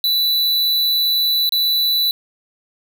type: tone with dropouts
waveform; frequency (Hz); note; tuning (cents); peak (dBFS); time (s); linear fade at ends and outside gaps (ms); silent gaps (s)
square; 3969; B7; +8; -15; 0.04-2.11; 1; 1.492-1.522
effects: none